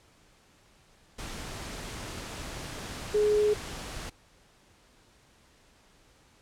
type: tone in noise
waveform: sine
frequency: 420.1 Hz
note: G#4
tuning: 20 cents sharp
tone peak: -21 dBFS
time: 3.14-3.54 s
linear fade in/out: 10 ms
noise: pink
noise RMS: -39 dBFS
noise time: 1.18-4.1 s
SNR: +15 dB
effects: pink hiss -61 dBFS RMS until 6.41 s + low-pass 9000 Hz 12 dB/octave